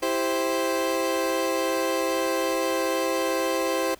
30% pulse chord, C major, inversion first, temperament equal, 329.6 / 392 / 523.3 Hz, E4 / G4 / C5, 0 / 0 / 0 cents, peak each -26 / -27 / -23 dBFS, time 0.02-3.95 s, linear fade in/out 10 ms, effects pink hiss -53 dBFS RMS until 3.99 s

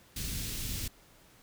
pink band-stop noise, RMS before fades -36 dBFS, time 0.16-0.88 s, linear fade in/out 5 ms, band 210 to 3100 Hz, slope 12 dB/octave, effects pink hiss -60 dBFS RMS until 1.42 s

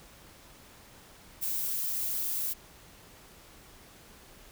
violet noise, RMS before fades -32 dBFS, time 1.41-2.54 s, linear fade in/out 20 ms, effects pink hiss -54 dBFS RMS until 4.51 s

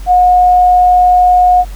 sine tone, 723 Hz, F#5, 40 cents flat, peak -4 dBFS, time 0.06-1.65 s, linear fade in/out 50 ms, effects added 46 Hz sine -22 dBFS peak until 1.75 s + pink hiss -38 dBFS RMS until 1.75 s

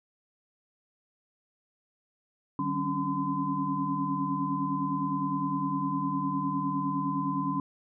sine tone cluster, 150.8 / 191.5 / 271 / 280.8 / 1021 Hz, D3 / G3 / C#4 / C#4 / C6, +46 / -40 / -39 / +22 / -43 cents, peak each -36 / -35 / -36 / -32 / -31 dBFS, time 2.59-7.6 s, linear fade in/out 2 ms, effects none

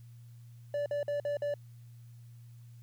triangle tone bursts, 580 Hz, D5, 22 cents flat, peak -28 dBFS, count 5, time 0.74-1.54 s, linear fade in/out 2 ms, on 120 ms, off 50 ms, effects added 118 Hz sine -49 dBFS peak until 2.82 s + white hiss -70 dBFS RMS until 2.82 s

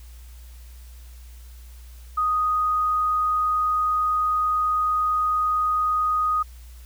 sine tone, 1244.5 Hz, D#6, in tune, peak -19 dBFS, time 2.17-6.43 s, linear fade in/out 10 ms, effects added 60 Hz sine -40 dBFS peak until 6.85 s + white hiss -54 dBFS RMS until 6.85 s

